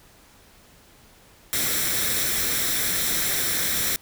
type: noise with comb filter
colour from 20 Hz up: white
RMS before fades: -24 dBFS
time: 1.53-3.96 s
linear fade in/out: 0 ms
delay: 0.53 ms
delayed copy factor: +0.55
effects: pink hiss -53 dBFS RMS until 4.01 s